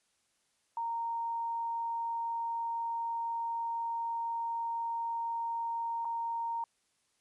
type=tone with dropouts; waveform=sine; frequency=926 Hz; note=A#5; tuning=12 cents flat; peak=-32 dBFS; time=0.77-6.64 s; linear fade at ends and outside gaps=2 ms; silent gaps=6.048-6.052 s; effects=white hiss -75 dBFS RMS until 7.2 s + resampled to 24000 Hz